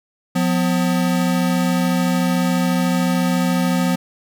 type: tone pair together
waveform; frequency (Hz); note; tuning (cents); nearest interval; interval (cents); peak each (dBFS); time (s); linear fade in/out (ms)
square; 178.4 / 252.3; F3 / B3; +37 / +37; tritone; 600; -18 / -21; 0.35-3.96; 10
effects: none